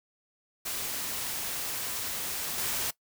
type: noise with level steps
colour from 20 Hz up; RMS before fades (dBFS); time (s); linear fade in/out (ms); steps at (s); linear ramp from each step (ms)
white; -34 / -31; 0.65-2.91; 10; 2.58; 2
effects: noise-tail reverb RT60 0.1 s tail -20 dB re dry